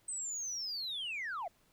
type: linear sweep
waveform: sine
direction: down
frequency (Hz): 8300 to 622.3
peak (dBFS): -35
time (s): 0.08-1.48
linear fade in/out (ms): 5
effects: tanh soft clip ceiling -34 dBFS + pink hiss -70 dBFS RMS until 1.72 s